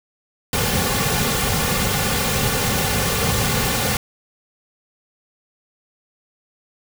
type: noise with comb filter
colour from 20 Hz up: pink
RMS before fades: -20 dBFS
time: 0.53-3.97 s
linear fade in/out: 2 ms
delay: 3.1 ms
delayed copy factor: -0.75
effects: none